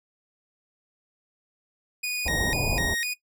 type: tone with vibrato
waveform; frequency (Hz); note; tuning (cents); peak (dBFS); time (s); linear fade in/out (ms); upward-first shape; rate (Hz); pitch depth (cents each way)
sawtooth; 2149; C7; +46; -23; 2.03-3.14; 10; square; 2; 240
type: low-pass noise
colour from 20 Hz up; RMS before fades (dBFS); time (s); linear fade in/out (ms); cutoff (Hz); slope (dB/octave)
pink; -28; 2.25-2.95; 20; 1000; 96
effects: noise-tail reverb RT60 0.1 s tail -18 dB re dry